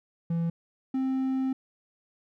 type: tone pair in turn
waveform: triangle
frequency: 167.6 / 263.3 Hz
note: E3 / C4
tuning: +29 / +11 cents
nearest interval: minor sixth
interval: 782 cents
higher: second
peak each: -23 dBFS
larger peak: neither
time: 0.3-0.5 / 0.94-1.53 s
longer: second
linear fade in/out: 5 ms
effects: none